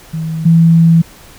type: tone pair in turn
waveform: sine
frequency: 160.6 / 165.5 Hz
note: E3 / E3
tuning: -45 / +7 cents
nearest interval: minor second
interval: 52 cents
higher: second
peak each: -16 / -4 dBFS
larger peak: second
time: 0.13-0.45 / 0.45-1.02 s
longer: second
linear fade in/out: 10 ms
effects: pink hiss -39 dBFS RMS until 1.38 s